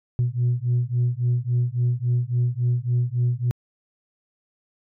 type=beating tone pair; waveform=sine; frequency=120.3 / 123.9 Hz; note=B2 / B2; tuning=-45 / +6 cents; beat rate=3.6 Hz; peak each=-21 / -21 dBFS; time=0.19-3.51 s; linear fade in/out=0 ms; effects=tanh soft clip ceiling -15 dBFS